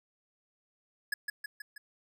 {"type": "tone with echo", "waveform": "square", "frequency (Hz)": 1692, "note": "G#6", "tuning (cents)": 32, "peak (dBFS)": -29, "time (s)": [1.12, 1.14], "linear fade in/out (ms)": 5, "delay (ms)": 160, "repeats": 4, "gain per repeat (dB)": -4, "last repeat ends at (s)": 1.78, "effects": []}